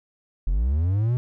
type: linear sweep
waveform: triangle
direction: up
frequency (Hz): 38.89 to 127.2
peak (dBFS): -17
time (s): 0.47-1.17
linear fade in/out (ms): 0
effects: none